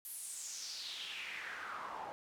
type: noise with band-pass filter sweep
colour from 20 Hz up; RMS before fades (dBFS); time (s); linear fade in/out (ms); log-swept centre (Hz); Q
pink; -45; 0.05-2.12; 0; 12000 to 770; 3.9
effects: none